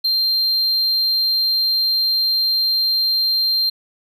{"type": "tone", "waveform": "triangle", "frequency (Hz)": 4170, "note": "C8", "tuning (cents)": -7, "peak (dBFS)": -14, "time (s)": [0.04, 3.7], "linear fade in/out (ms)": 10, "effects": []}